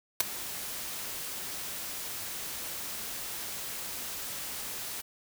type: noise with ADSR envelope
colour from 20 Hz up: white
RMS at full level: -21 dBFS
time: 0.2-5.02 s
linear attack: 5 ms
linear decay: 11 ms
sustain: -17 dB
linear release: 18 ms
effects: none